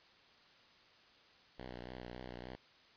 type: tone with vibrato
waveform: 5% pulse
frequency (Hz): 61.74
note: B1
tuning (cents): 0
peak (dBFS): -35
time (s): 1.58-2.56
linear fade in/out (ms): 10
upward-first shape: triangle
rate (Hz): 3.5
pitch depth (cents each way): 54
effects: white hiss -64 dBFS RMS until 2.96 s + resampled to 11025 Hz